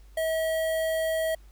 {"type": "tone with notch filter", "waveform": "square", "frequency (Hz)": 643, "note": "E5", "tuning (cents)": -43, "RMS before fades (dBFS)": -27, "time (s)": [0.17, 1.35], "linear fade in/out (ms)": 5, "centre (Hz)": 5300, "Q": 1.1, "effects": ["added 50 Hz sine -48 dBFS peak until 1.51 s", "pink hiss -63 dBFS RMS until 1.51 s"]}